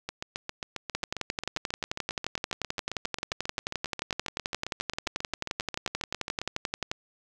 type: two click trains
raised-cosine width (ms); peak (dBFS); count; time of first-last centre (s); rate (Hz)
0.2; -16 / -12; 48 / 69; 0.09-6.416 / 0.95-6.915; 7.43 / 11.4
effects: none